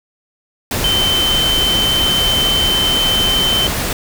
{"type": "tone in noise", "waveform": "sine", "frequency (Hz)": 3081, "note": "G7", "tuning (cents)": -31, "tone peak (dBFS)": -13, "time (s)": [0.84, 3.67], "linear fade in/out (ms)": 2, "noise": "pink", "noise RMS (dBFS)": -19, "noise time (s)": [0.71, 3.93], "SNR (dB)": 3, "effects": []}